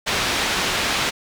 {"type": "low-pass noise", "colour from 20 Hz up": "white", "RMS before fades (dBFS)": -22, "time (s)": [0.06, 1.11], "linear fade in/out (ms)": 20, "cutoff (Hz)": 3900, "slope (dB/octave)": 12, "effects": []}